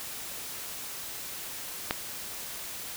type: click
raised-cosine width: 0.3 ms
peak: -10 dBFS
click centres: 1.909 s
effects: white hiss -39 dBFS RMS until 2.96 s